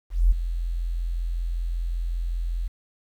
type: tone with ADSR envelope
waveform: sine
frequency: 42.63 Hz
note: F1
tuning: 41 cents flat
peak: -12 dBFS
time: 0.1-2.68 s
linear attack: 210 ms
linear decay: 16 ms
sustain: -12 dB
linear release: 10 ms
effects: 9-bit